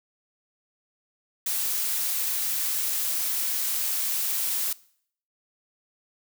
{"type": "noise", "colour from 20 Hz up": "blue", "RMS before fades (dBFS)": -27, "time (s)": [1.46, 4.73], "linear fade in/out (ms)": 5, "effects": ["noise-tail reverb RT60 0.6 s tail -21 dB re dry"]}